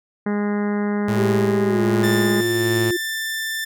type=harmonic tone; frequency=206.1 Hz; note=G#3; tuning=13 cents flat; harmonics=1 / 2 / 3 / 4 / 5 / 6 / 7 / 8 / 9 / 10; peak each=-20 / -26 / -35 / -34 / -37 / -39 / -38 / -39 / -38 / -43 dBFS; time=0.26-2.41 s; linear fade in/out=5 ms
type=tone with tremolo; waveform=sawtooth; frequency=110.9 Hz; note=A2; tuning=14 cents sharp; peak=-17 dBFS; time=1.08-2.91 s; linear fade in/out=5 ms; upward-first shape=sine; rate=1.3 Hz; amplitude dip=50%
type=tone with pitch glide; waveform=sine; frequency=390.7 to 352.1 Hz; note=G4 to F4; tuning=-6 to +14 cents; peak=-19 dBFS; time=1.17-2.97 s; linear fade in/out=10 ms; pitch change=-180 cents; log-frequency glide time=1.66-1.82 s
type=tone; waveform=sawtooth; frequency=1776 Hz; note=A6; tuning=16 cents sharp; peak=-20 dBFS; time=2.03-3.65 s; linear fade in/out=10 ms
effects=none